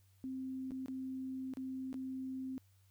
sine tone with dropouts, 261.6 Hz, C4, in tune, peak -39 dBFS, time 0.24-2.58 s, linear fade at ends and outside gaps 0 ms, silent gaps 0.708-0.718 / 0.86-0.883 / 1.537-1.571 / 1.929-1.942 s, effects added 96 Hz sine -65 dBFS peak until 2.9 s + white hiss -75 dBFS RMS until 2.9 s

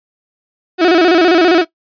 35% pulse tone with vibrato, 344.9 Hz, F4, 22 cents flat, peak -5 dBFS, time 0.78-1.65 s, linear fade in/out 50 ms, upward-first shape square, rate 15 Hz, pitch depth 100 cents each way, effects noise-tail reverb RT60 0.1 s tail -17 dB re dry + resampled to 11025 Hz

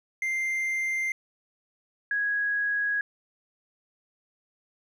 triangle / sine tone pair in turn, 2093 / 1659.4 Hz, C7 / G#6, 0 / -2 cents, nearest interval major third, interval 402 cents, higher first, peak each -24 dBFS, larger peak neither, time 0.22-1.12 / 2.11-3.01 s, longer neither, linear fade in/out 2 ms, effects none

